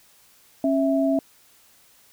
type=tone pair together; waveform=sine; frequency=273.6 / 656.8 Hz; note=C#4 / E5; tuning=-23 / -6 cents; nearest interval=octave + minor third; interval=1517 cents; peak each=-20 / -22 dBFS; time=0.64-1.19 s; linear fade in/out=2 ms; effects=white hiss -56 dBFS RMS until 2.12 s